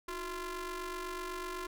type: ring-modulated tone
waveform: sawtooth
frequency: 340 Hz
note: F4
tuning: 46 cents flat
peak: -31 dBFS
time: 0.08-1.67 s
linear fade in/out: 5 ms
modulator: 704 Hz
effects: none